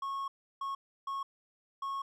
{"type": "tone bursts at uneven times", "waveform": "triangle", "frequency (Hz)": 1096, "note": "C#6", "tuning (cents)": -20, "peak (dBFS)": -32, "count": 4, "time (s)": [[0.02, 0.28], [0.61, 0.75], [1.07, 1.23], [1.82, 2.02]], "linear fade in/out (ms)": 5, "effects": []}